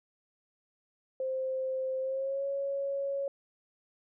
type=tone with pitch glide; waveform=sine; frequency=523.3 to 554.4 Hz; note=C5 to C#5; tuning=0 to 0 cents; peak=-30 dBFS; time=1.2-3.28 s; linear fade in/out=2 ms; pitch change=+100 cents; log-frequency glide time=2-2.45 s; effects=none